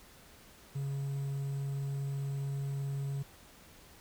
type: tone with quantisation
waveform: triangle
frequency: 138.59 Hz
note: C#3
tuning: in tune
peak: -31 dBFS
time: 0.75-3.23 s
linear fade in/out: 10 ms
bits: 10
effects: pink hiss -57 dBFS RMS until 4 s